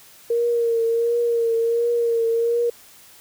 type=tone with vibrato; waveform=sine; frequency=465.6 Hz; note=A#4; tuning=2 cents flat; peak=-17 dBFS; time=0.3-2.7 s; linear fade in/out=5 ms; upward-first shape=triangle; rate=1.4 Hz; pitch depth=38 cents each way; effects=white hiss -48 dBFS RMS until 3.2 s